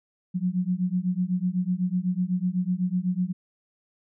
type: beating tone pair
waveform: sine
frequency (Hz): 177.6 / 185.6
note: F3 / F#3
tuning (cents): +29 / +6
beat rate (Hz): 8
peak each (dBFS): -26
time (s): 0.34-3.33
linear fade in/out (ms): 20
effects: none